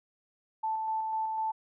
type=tone with tremolo; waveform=sine; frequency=880 Hz; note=A5; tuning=in tune; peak=-28 dBFS; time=0.63-1.52 s; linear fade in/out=10 ms; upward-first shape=square; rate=4 Hz; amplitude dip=25%; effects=none